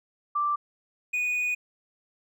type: tone pair in turn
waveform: sine / triangle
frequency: 1174.7 / 2472 Hz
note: D6 / D#7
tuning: 0 / -12 cents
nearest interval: octave + minor second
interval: 1288 cents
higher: second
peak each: -23 / -23 dBFS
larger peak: neither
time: 0.35-0.56 / 1.13-1.55 s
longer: second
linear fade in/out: 10 ms
effects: none